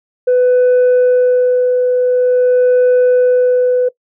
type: tone with tremolo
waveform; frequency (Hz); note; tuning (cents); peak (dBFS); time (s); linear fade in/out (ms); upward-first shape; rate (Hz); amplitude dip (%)
sine; 499.1; B4; +18; -4; 0.27-3.89; 10; sine; 0.47; 40
effects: noise-tail reverb RT60 0.1 s tail -20 dB re dry + tanh soft clip ceiling -6 dBFS